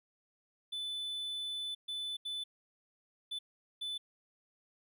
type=tone bursts at uneven times; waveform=triangle; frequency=3500 Hz; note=A7; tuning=10 cents flat; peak=-35 dBFS; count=5; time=0.72-1.75 / 1.88-2.17 / 2.25-2.44 / 3.31-3.39 / 3.81-3.98 s; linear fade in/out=10 ms; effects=none

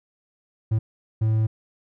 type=tone bursts at uneven times; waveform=triangle; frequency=110 Hz; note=A2; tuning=in tune; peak=-16 dBFS; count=2; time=0.71-0.79 / 1.21-1.47 s; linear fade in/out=10 ms; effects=none

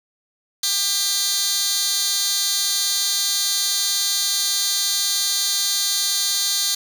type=tone with high-pass filter; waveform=15% pulse; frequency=398.1 Hz; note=G4; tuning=27 cents sharp; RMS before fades=-21 dBFS; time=0.63-6.75 s; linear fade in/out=5 ms; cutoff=4700 Hz; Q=2; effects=none

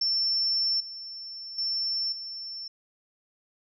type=tone with level steps; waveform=sine; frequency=5390 Hz; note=E8; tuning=38 cents sharp; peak=-23 / -37 / -26 / -35 dBFS; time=0.01-2.68 s; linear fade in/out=5 ms; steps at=0.8 / 1.58 / 2.12 s; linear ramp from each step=5 ms; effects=none

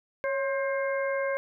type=harmonic tone with a mistuned harmonic; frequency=531 Hz; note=C5; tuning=25 cents sharp; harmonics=1 / 2 / 3 / 4; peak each=-27 / -36 / -35 / -37 dBFS; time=0.24-1.37 s; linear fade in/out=0 ms; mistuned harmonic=1; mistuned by=+63 cents; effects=none

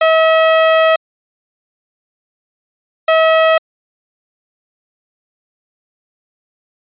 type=tone pair in turn; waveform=sawtooth; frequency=643 / 643 Hz; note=E5 / E5; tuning=-43 / -43 cents; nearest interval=unison; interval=0 cents; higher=neither; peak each=-4 dBFS; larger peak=neither; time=0.01-0.96 / 3.08-3.58 s; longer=first; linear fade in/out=5 ms; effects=resampled to 8000 Hz

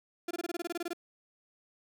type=tone bursts; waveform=35% pulse; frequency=344.3 Hz; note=F4; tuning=25 cents flat; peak=-31 dBFS; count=13; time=0.28-0.933 s; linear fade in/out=5 ms; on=29 ms; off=23 ms; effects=none

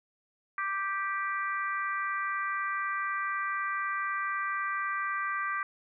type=harmonic tone; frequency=392 Hz; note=G4; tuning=in tune; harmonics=3 / 4 / 5 / 6; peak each=-32 / -35 / -36 / -44 dBFS; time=0.58-5.63 s; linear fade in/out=2 ms; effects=none

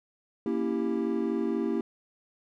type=chord; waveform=triangle; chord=A# diminished seventh; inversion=none; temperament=equal with one note detuned; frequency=233.1 / 277.2 / 329.6 / 393.8 Hz; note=A#3 / C#4 / E4 / G4; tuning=0 / 0 / 0 / +8 cents; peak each=-29 / -32 / -29 / -30 dBFS; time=0.46-1.81 s; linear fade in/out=2 ms; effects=none

